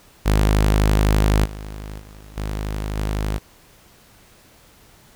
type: tone with level steps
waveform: sawtooth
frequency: 51.9 Hz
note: G#1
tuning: in tune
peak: -10 / -27 / -36 / -20 / -17 dBFS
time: 0.25-3.39 s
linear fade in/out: 20 ms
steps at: 1.44 / 1.98 / 2.36 / 2.96 s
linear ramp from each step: 20 ms
effects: pink hiss -51 dBFS RMS until 5.15 s